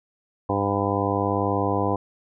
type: harmonic tone with a mistuned harmonic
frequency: 100.2 Hz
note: G2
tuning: 38 cents sharp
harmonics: 1 / 2 / 3 / 4 / 5 / 6 / 7 / 8 / 9 / 10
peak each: -28 / -31 / -28 / -30 / -28 / -34 / -30 / -30 / -34 / -29 dBFS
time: 0.49-1.96 s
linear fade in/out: 5 ms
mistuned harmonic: 9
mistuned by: +35 cents
effects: none